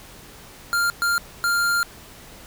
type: tone bursts at uneven times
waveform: square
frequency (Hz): 1396.9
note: F6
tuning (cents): 0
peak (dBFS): -19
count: 3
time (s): 0.73-0.9 / 1.02-1.18 / 1.44-1.83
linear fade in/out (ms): 0
effects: pink hiss -44 dBFS RMS until 2.46 s